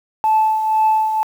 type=tone with tremolo; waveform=sine; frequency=872 Hz; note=A5; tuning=16 cents flat; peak=-9 dBFS; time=0.24-1.23 s; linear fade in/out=0 ms; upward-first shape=triangle; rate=2 Hz; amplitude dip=60%; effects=tanh soft clip ceiling -8 dBFS + 7-bit